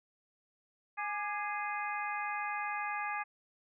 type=harmonic tone with a mistuned harmonic; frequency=415.2 Hz; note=G#4; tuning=in tune; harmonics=2 / 3 / 4 / 5 / 6; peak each=-38 / -40 / -41 / -42 / -43 dBFS; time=0.97-3.24 s; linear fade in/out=20 ms; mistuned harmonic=3; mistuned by=-68 cents; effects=none